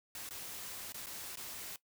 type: noise with dropouts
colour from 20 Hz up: white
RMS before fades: -45 dBFS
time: 0.15-1.76 s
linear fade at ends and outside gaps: 1 ms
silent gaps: 0.29-0.308 / 0.922-0.944 / 1.06-1.068 / 1.356-1.372 s
effects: noise-tail reverb RT60 0.1 s tail -18 dB re dry